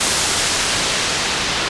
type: noise with low-pass filter sweep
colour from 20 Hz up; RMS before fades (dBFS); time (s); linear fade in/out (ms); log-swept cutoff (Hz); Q
white; -19; 0-1.69; 10; 9400 to 4200; 0.74
effects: resampled to 24000 Hz